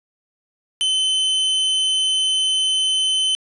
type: tone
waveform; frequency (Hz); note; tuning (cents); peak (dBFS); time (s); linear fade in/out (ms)
45% pulse; 3055; G7; -45; -16; 0.81-3.35; 0
effects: resampled to 24000 Hz + 9-bit